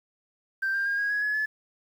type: tone with pitch steps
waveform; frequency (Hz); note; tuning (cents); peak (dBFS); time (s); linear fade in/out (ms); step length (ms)
sine; 1568 / 1592.6 / 1617.7 / 1643.1 / 1668.9 / 1695.2 / 1721.8; G6 / G6 / G#6 / G#6 / G#6 / G#6 / A6; 0 / +27 / -46 / -19 / +8 / +35 / -38; -23; 0.62-1.46; 10; 120
effects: tanh soft clip ceiling -21 dBFS + 9-bit

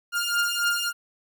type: beating tone pair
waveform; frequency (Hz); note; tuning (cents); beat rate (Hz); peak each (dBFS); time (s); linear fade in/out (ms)
sawtooth; 1406 / 1409.6; F6 / F6; +11 / +16; 3.6; -22; 0.12-0.93; 50
effects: none

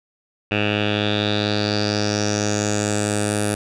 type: tone with low-pass filter sweep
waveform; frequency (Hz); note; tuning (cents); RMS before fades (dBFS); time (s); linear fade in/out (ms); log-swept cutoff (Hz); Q
10% pulse; 104.3; G#2; +8; -21; 0.51-3.55; 5; 2700 to 10000; 5.6
effects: none

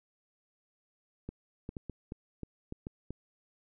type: clicks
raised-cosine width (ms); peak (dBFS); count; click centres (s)
3; -26; 9; 1.29 / 1.691 / 1.768 / 1.897 / 2.121 / 2.433 / 2.724 / 2.869 / 3.106
effects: none

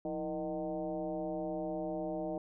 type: tone with frequency modulation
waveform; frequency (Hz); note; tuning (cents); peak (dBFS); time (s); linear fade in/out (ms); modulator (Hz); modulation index
sine; 470; A#4; +14; -34; 0.05-2.38; 2; 146; 1.8
effects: none

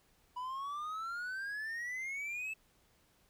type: exponential sweep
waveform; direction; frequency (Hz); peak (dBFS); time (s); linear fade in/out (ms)
triangle; up; 980 to 2637; -36; 0.36-2.54; 10
effects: pink hiss -70 dBFS RMS until 3.29 s

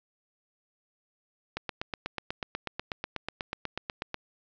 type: click train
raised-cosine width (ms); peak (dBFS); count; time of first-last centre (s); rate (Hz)
0.3; -16; 22; 1.57-4.144; 8.16
effects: resampled to 16000 Hz + 9-bit

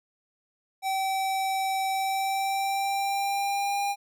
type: tone with pitch glide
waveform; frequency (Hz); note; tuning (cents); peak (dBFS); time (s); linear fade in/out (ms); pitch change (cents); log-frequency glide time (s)
square; 770 to 804.1; G5 to G5; -31 to +44; -26; 0.82-3.96; 50; +75; 1.91-3.8
effects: none

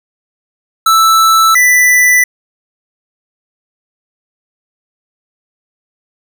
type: tone pair in turn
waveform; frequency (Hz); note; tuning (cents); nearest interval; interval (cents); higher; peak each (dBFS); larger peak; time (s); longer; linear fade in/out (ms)
square; 1320 / 1984.1; E6 / B6; +2 / +7; perfect fifth; 705; second; -6; neither; 0.86-1.55 / 1.55-2.24; neither; 5
effects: none

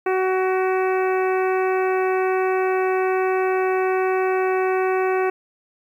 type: harmonic tone with a mistuned harmonic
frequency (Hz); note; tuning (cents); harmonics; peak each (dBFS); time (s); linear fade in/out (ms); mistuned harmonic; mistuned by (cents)
374.9; F#4; +23; 1 / 2 / 3 / 4 / 5 / 6 / 7; -19 / -25 / -29 / -31 / -33 / -35 / -36; 0.06-5.3; 5; 6; +20
effects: 9-bit

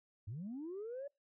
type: linear sweep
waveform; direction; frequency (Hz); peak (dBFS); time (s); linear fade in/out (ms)
sine; up; 90.8 to 579; -40; 0.27-1.08; 10
effects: noise-tail reverb RT60 0.2 s tail -22 dB re dry + tanh soft clip ceiling -38 dBFS

